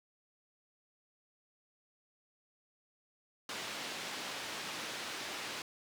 white band-pass noise, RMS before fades -42 dBFS, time 3.49-5.62 s, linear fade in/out 2 ms, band 170 to 4100 Hz, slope 12 dB/octave, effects none

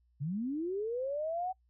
sine linear sweep, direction up, 129.5 to 758 Hz, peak -32 dBFS, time 0.2-1.53 s, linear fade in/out 20 ms, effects noise-tail reverb RT60 0.1 s tail -25 dB re dry + added 60 Hz sine -67 dBFS peak until 1.69 s

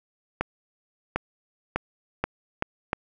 accelerating click train, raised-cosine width 0.5 ms, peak -9 dBFS, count 6, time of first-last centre 0.41-2.931 s, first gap 750 ms, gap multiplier 0.8, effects none

